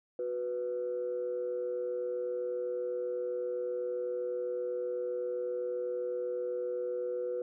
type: tone pair together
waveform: sine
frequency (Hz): 366.4 / 494.2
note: F#4 / B4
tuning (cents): -17 / +1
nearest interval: perfect fourth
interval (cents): 518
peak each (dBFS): -37 / -32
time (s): 0.19-7.42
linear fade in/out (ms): 2
effects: tanh soft clip ceiling -26 dBFS